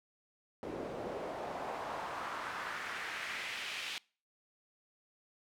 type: noise with band-pass filter sweep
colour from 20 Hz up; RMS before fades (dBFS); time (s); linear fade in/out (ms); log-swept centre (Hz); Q
pink; -41; 0.63-3.98; 0; 400 to 3100; 1.8
effects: noise-tail reverb RT60 0.4 s tail -25 dB re dry